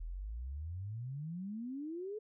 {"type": "exponential sweep", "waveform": "sine", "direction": "up", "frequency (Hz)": [38.78, 440], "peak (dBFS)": -39, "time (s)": [0, 2.19], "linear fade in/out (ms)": 10, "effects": []}